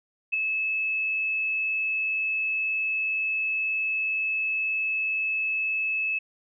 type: tone with ADSR envelope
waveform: sine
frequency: 2601 Hz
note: E7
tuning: 24 cents flat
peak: -19 dBFS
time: 0.32-6.19 s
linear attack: 20 ms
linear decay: 4 ms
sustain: -5 dB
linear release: 10 ms
effects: none